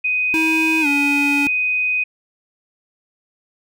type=tone; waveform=sine; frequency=2500 Hz; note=D#7; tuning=8 cents sharp; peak=-16 dBFS; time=0.04-2.04 s; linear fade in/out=10 ms
type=tone with pitch glide; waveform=square; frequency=320.4 to 285.4 Hz; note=E4 to D4; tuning=-49 to -49 cents; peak=-19 dBFS; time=0.34-1.47 s; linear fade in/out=0 ms; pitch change=-200 cents; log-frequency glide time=0.81-0.87 s
effects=none